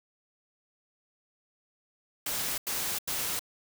white noise bursts, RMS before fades -32 dBFS, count 3, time 2.26-3.394 s, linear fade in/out 5 ms, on 320 ms, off 87 ms, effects none

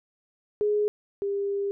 sine tone pair in turn, 417.5 / 400.1 Hz, G#4 / G4, +9 / +35 cents, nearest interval minor second, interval 74 cents, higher first, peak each -21 / -25 dBFS, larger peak first, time 0.61-0.88 / 1.22-1.71 s, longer second, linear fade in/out 0 ms, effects none

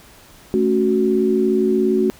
sine chord, F# minor, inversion first, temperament equal, 220 / 277.2 / 370 Hz, A3 / C#4 / F#4, 0 / 0 / 0 cents, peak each -19 / -22 / -16 dBFS, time 0.54-2.1 s, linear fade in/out 0 ms, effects pink hiss -46 dBFS RMS until 2.19 s

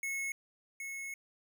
square tone pair in turn, 2186 / 2186 Hz, C#7 / C#7, -25 / -25 cents, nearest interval unison, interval 0 cents, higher neither, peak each -35 / -40 dBFS, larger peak first, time 0.03-0.32 / 0.8-1.14 s, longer second, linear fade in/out 2 ms, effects none

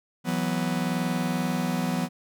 45% pulse chord, E suspended second, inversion none, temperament just, 164.81 / 185.42 / 247.2 Hz, E3 / F#3 / B3, 0 / +4 / +2 cents, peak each -30 / -29 / -29 dBFS, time 0.24-2.09 s, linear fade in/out 50 ms, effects none

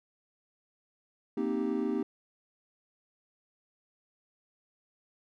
triangle chord, C minor seventh, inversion third, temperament equal, 233.1 / 261.6 / 311.1 / 392 Hz, Bb3 / C4 / Eb4 / G4, 0 / 0 / 0 / 0 cents, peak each -32 dBFS, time 1.37-2.03 s, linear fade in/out 5 ms, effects none

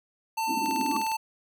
square tone with pitch glide, 893 to 886.8 Hz, A5 to A5, +25 to +13 cents, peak -27 dBFS, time 0.37-1.17 s, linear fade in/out 10 ms, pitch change -12 cents, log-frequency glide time 0.58-0.92 s
white band-pass noise, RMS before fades -33 dBFS, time 0.46-1.05 s, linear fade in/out 50 ms, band 230 to 310 Hz, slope 48 dB/octave
click train, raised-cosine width 0.2 ms, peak -22 dBFS, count 10, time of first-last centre 0.66-1.117 s, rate 19.7 Hz
sine tone with exponential growth, 1134 Hz, C#6, 39 cents sharp, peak -27 dBFS, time 0.87-0.97 s, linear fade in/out 5 ms, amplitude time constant 20 ms
effects none

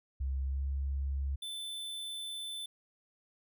sine tone with pitch glide, 67 to 68.61 Hz, C2 to C#2, +42 to -17 cents, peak -31 dBFS, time 0.2-1.36 s, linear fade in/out 10 ms, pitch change +41 cents, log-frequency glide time 0.45-0.63 s
square tone, 3523 Hz, A7, 1 cent sharp, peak -39 dBFS, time 1.42-2.66 s, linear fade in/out 5 ms
effects none

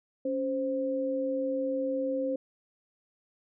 sine tone pair together, 277.2 / 523.3 Hz, C#4 / C5, 0 / 0 cents, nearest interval major seventh, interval 1100 cents, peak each -32 / -29 dBFS, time 0.25-2.36 s, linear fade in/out 5 ms, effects none

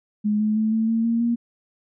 sine tone with pitch steps, 210 / 214 / 218.2 / 222.4 / 226.6 / 231 / 235.4 Hz, G#3 / A3 / A3 / A3 / A#3 / A#3 / A#3, +19 / -48 / -14 / +19 / -49 / -16 / +17 cents, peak -18 dBFS, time 0.24-1.36 s, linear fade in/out 20 ms, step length 160 ms, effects none

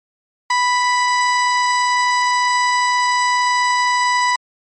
30% pulse tone, 987.8 Hz, B5, in tune, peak -11 dBFS, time 0.5-4.36 s, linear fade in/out 5 ms, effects MP3 32 kbps

